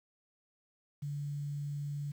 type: tone with quantisation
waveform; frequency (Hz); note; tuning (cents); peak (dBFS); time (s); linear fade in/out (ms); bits
sine; 144.4; D3; -29; -35; 1.02-2.12; 10; 10
effects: none

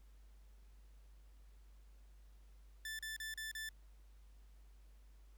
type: tone bursts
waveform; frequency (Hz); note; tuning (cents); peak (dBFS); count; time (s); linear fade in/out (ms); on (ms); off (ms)
sawtooth; 1760; A6; 0; -39; 5; 2.85-3.69; 2; 140; 35
effects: added 50 Hz sine -58 dBFS peak until 5.37 s + pink hiss -75 dBFS RMS until 5.37 s

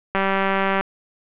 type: click train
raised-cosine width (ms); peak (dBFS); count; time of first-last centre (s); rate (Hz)
0.5; -6; 129; 0.15-0.81; 194
effects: resampled to 8000 Hz + 7-bit

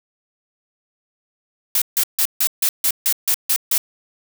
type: noise bursts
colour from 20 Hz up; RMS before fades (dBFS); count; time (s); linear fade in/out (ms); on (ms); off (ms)
blue; -17; 10; 1.75-3.78; 2; 68; 150
effects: none

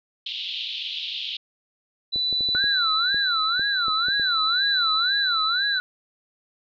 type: band-pass noise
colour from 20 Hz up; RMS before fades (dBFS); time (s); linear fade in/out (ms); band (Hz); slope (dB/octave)
white; -31; 0.26-1.37; 5; 2900 to 3800; 48
type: tone with tremolo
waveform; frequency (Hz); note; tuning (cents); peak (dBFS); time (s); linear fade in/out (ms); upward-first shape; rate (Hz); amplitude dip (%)
sine; 3977; B7; +11; -20; 2.12-5.8; 20; triangle; 0.47; 35
type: clicks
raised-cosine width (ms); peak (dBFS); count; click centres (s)
2; -24; 11; 2.16 / 2.327 / 2.408 / 2.489 / 2.55 / 2.641 / 3.145 / 3.595 / 3.882 / 4.085 / 4.197
type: tone with vibrato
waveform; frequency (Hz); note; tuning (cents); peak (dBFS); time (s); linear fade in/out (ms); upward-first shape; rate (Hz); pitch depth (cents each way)
sine; 1447; F#6; -39; -23; 2.55-5.8; 0; sine; 2; 230
effects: none

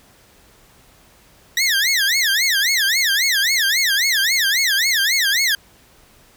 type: tone with vibrato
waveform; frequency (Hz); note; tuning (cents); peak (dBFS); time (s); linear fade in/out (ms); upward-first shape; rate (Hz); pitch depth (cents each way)
20% pulse; 1859; A#6; -5; -10; 1.57-5.55; 2; sine; 3.7; 290
effects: pink hiss -51 dBFS RMS until 6.36 s

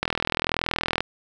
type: click train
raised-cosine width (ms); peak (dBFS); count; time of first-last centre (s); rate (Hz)
0.3; -6; 41; 0.03-1.006; 41
effects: none

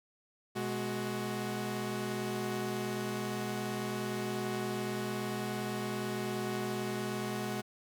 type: tone cluster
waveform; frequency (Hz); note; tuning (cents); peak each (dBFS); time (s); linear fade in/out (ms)
sawtooth; 123.7 / 210 / 370.6; B2 / G#3 / F#4; +3 / +19 / +3; -37 / -33 / -34; 0.55-7.62; 20
effects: none

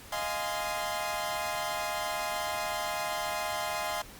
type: chord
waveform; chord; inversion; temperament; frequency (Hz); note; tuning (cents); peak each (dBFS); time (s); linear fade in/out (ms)
sawtooth; F minor seventh; third; equal with one note detuned; 622.3 / 698.5 / 830.6 / 1036.3; Eb5 / F5 / Ab5 / C6; 0 / 0 / 0 / -17; -33; 0.12-4.02; 5
effects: pink hiss -49 dBFS RMS until 4.19 s + Opus 48 kbps

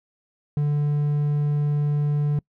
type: tone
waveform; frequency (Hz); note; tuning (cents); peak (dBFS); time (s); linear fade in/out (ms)
triangle; 146.83; D3; 0; -17; 0.57-2.39; 2
effects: noise-tail reverb RT60 0.1 s tail -26 dB re dry

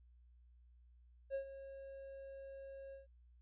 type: tone with ADSR envelope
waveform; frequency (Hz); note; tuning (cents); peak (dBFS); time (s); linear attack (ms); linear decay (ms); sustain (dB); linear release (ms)
triangle; 544; C#5; -33; -34; 1.3-3.07; 46; 96; -13; 140
effects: added 60 Hz sine -62 dBFS peak until 3.41 s + resampled to 8000 Hz

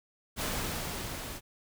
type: noise with level ramp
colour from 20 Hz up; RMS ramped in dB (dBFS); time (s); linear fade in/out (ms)
pink; -32 to -41; 0.36-1.41; 50
effects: none

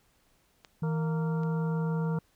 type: clicks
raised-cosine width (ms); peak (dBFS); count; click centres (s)
0.2; -30 / -36; 2; 0.648 / 1.434
type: tone with pitch glide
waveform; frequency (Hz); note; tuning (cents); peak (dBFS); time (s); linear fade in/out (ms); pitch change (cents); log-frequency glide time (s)
sine; 160.5 to 163.21; E3 to E3; -46 to -17; -27; 0.82-2.19; 5; +29; 0.94-1.34
type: harmonic tone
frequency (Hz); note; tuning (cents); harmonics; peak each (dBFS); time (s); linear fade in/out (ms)
231.6; A#3; -11; 2 / 3 / 4 / 5 / 6; -37 / -49 / -42 / -49 / -46; 0.83-2.19; 5
effects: pink hiss -68 dBFS RMS until 2.35 s

